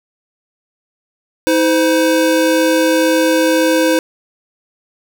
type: tone pair together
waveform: square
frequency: 320 / 512.7 Hz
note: D#4 / C5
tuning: +49 / -35 cents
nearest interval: minor sixth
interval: 816 cents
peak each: -14 dBFS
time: 1.47-3.99 s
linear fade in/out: 0 ms
effects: none